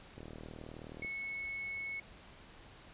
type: click train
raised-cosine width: 2 ms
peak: -34 dBFS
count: 35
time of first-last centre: 0.18-1.047 s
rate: 39.2 Hz
type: tone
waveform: sine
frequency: 2200 Hz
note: C#7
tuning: 14 cents flat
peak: -38 dBFS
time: 1.02-2 s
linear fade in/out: 5 ms
effects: pink hiss -56 dBFS RMS until 2.93 s + resampled to 8000 Hz